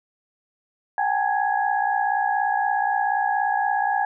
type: tone cluster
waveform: sine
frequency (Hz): 758 / 815 / 879 / 1663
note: F#5 / G#5 / A5 / G#6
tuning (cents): +42 / -33 / -2 / +2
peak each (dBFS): -26 / -22 / -28 / -27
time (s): 0.98-4.05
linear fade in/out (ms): 2
effects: none